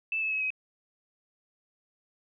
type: tone with pitch steps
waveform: sine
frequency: 2637 / 2602 / 2568 / 2534 Hz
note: E7 / E7 / E7 / D#7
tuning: 0 / -23 / -46 / +31 cents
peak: -27 dBFS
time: 0.12-0.504 s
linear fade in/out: 2 ms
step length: 96 ms
effects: none